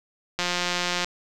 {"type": "click train", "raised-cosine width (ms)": 0.2, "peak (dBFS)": -8, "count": 117, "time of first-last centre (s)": [0.39, 1.045], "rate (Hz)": 177, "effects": []}